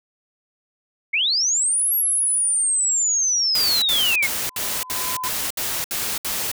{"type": "linear two-way sweep", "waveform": "sine", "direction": "up then down", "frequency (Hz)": [2093, 11540, 2093], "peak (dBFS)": -17, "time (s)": [1.13, 4.27], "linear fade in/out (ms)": 10, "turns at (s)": 1.94}
{"type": "noise bursts", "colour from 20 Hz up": "white", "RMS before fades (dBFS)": -25, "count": 9, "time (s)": [3.55, 6.516], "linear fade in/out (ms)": 2, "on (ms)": 270, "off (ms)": 67}
{"type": "tone with exponential growth", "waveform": "sine", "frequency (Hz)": 1015, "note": "B5", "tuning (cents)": 47, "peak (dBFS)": -24, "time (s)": [3.99, 5.28], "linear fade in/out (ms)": 1, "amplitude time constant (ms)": 280}
{"effects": []}